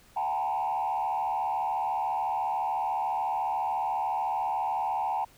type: tone with frequency modulation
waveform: sine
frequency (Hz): 839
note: G#5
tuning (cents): +17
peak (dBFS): -25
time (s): 0.16-5.25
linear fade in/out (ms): 10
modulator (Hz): 74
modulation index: 1.4
effects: tanh soft clip ceiling -23 dBFS + pink hiss -58 dBFS RMS until 5.37 s